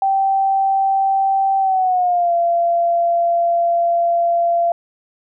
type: tone with pitch glide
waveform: sine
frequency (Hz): 778 to 685.2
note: G5 to F5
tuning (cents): -13 to -33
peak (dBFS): -13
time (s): 0.02-4.72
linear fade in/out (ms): 2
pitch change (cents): -220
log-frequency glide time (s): 1.59-2.33
effects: none